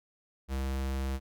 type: tone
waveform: square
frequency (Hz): 66.8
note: C2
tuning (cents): +36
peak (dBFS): -31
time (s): 0.48-1.2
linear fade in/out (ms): 50
effects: none